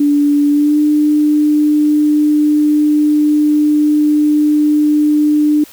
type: tone with pitch glide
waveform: sine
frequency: 290 to 299.4 Hz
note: D4 to D4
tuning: -22 to +33 cents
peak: -8 dBFS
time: 0-5.64 s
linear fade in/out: 5 ms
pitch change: +55 cents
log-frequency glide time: 0.5-0.78 s
effects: white hiss -39 dBFS RMS until 5.72 s